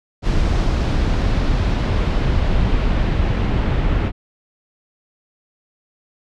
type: noise with low-pass filter sweep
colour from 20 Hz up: brown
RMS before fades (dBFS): -17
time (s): 0.22-4.12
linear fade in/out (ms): 50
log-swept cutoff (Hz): 5500 to 2800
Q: 1.1
effects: none